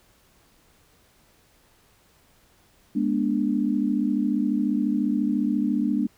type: chord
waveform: sine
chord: G# diminished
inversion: none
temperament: equal with one note detuned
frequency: 207.7 / 242.1 / 293.7 Hz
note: G#3 / B3 / D4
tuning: 0 / -34 / 0 cents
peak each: -25 dBFS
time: 2.95-6.07 s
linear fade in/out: 10 ms
effects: pink hiss -60 dBFS RMS until 6.17 s